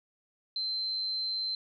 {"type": "tone", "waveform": "sine", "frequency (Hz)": 4101, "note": "C8", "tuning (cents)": -36, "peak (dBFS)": -30, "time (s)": [0.56, 1.55], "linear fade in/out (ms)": 2, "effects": []}